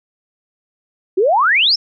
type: exponential sweep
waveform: sine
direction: up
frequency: 349.2 to 5570 Hz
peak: -10 dBFS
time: 1.17-1.76 s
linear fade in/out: 10 ms
effects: none